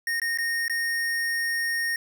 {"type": "tone with dropouts", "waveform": "square", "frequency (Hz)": 1850, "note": "A#6", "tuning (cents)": -14, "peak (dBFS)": -25, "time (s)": [0.07, 1.96], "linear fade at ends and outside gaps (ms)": 2, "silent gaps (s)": [[0.199, 0.217], [0.375, 0.385], [0.681, 0.697]], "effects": []}